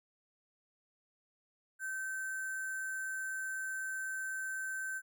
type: tone with sample-and-hold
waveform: sine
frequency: 1544 Hz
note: G6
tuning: 27 cents flat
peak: -36 dBFS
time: 1.79-5.02 s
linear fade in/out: 50 ms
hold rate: 8820 Hz
effects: none